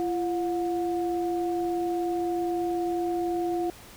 sine tone pair together, 342.2 / 721 Hz, F4 / F#5, -35 / -45 cents, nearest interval octave + minor second, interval 1290 cents, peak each -26 / -31 dBFS, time 0-3.7 s, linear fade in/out 0 ms, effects pink hiss -48 dBFS RMS until 3.96 s

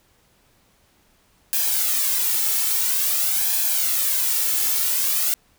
blue noise with flanger, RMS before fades -21 dBFS, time 1.53-5.34 s, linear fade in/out 0 ms, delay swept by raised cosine 1.2 to 2.3 ms, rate 0.49 Hz, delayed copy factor +0.65, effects pink hiss -60 dBFS RMS until 5.58 s

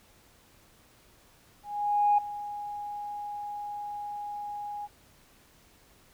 sine tone with ADSR envelope, 825 Hz, G#5, 12 cents flat, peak -18 dBFS, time 1.63-4.88 s, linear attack 550 ms, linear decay 7 ms, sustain -16 dB, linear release 36 ms, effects tanh soft clip ceiling -14 dBFS + pink hiss -60 dBFS RMS until 6.13 s

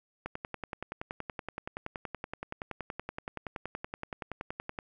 click train, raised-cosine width 0.5 ms, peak -21 dBFS, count 49, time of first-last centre 0.26-4.788 s, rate 10.6 Hz, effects none

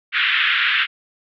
pink band-pass noise, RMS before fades -18 dBFS, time 0.12-0.87 s, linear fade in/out 50 ms, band 1400 to 3400 Hz, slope 48 dB/octave, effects none

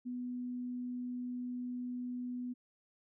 sine tone, 247.4 Hz, B3, 3 cents sharp, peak -37 dBFS, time 0.05-2.54 s, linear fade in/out 20 ms, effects none

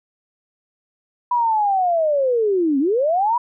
sine linear two-way sweep, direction down then up, 987.8 to 261.6 to 987.8 Hz, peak -15 dBFS, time 1.31-3.38 s, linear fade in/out 5 ms, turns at 2.79 s, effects none

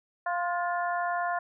harmonic tone with a mistuned harmonic, 349.4 Hz, F4, 1 cent sharp, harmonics 2 / 3 / 4 / 5, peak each -29 / -33 / -35 / -37 dBFS, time 0.26-1.39 s, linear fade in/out 5 ms, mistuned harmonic 4, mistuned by +31 cents, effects none

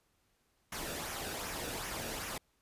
pink noise with flanger, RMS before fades -40 dBFS, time 0.72-2.38 s, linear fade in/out 5 ms, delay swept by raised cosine 0.23 to 0.98 ms, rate 2.6 Hz, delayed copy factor -0.5, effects pink hiss -75 dBFS RMS until 2.61 s + resampled to 32000 Hz

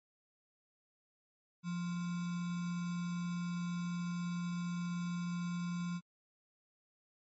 sine tone with sample-and-hold, 174.61 Hz, F3, in tune, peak -35 dBFS, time 1.63-6.01 s, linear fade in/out 50 ms, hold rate 1225 Hz, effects MP3 32 kbps

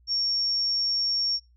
sine tone, 5510 Hz, F8, 24 cents flat, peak -23 dBFS, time 0.07-1.4 s, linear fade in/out 50 ms, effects noise-tail reverb RT60 0.2 s tail -24 dB re dry + added 60 Hz sine -56 dBFS peak until 1.56 s

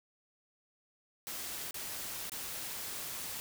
white noise with dropouts, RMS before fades -41 dBFS, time 1.27-3.4 s, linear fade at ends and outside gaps 0 ms, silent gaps 1.709-1.743 / 2.296-2.319 s, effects none

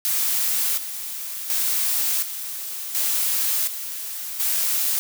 blue noise with tremolo, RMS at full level -22 dBFS, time 0.05-4.99 s, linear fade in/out 0 ms, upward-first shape square, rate 0.69 Hz, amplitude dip 65%, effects none

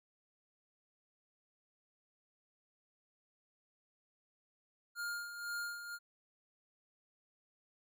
square tone with tremolo, 1411 Hz, F6, 17 cents sharp, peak -38 dBFS, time 4.95-5.99 s, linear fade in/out 50 ms, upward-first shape sine, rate 2 Hz, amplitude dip 60%, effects none

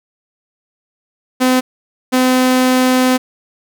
sawtooth tone pair in turn, 255.5 / 255.5 Hz, C4 / C4, -41 / -41 cents, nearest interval unison, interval 0 cents, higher neither, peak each -6 dBFS, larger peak neither, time 1.4-1.61 / 2.12-3.18 s, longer second, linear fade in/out 20 ms, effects none

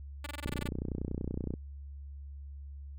5% pulse tone bursts, 290.7 Hz, D4, 18 cents flat, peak -27 dBFS, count 10, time 0.24-0.679 s, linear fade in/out 5 ms, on 25 ms, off 21 ms
click train, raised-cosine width 3 ms, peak -22 dBFS, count 34, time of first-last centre 0.46-1.538 s, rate 30.6 Hz
effects added 70 Hz sine -42 dBFS peak until 2.98 s

